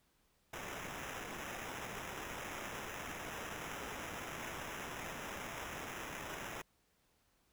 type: noise with sample-and-hold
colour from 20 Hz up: blue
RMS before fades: -45 dBFS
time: 0.53-6.62 s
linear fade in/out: 5 ms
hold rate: 4410 Hz
effects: pink hiss -75 dBFS RMS until 7.52 s